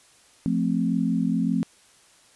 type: chord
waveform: sine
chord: F major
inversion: none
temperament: equal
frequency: 174.61 / 220 / 261.6 Hz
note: F3 / A3 / C4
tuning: 0 / 0 / 0 cents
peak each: -25 dBFS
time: 0.46-1.63 s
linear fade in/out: 0 ms
effects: white hiss -56 dBFS RMS until 2.35 s + resampled to 24000 Hz